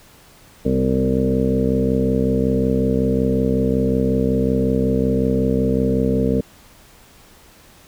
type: harmonic tone with a mistuned harmonic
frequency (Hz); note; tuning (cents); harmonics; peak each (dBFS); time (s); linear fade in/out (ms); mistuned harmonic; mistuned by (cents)
65.41; C2; 0; 1 / 2 / 3 / 4 / 5 / 6 / 7 / 8 / 9; -25 / -24 / -21 / -21 / -33 / -29 / -21 / -32 / -30; 0.65-6.41; 5; 4; -26
effects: pink hiss -48 dBFS RMS until 7.87 s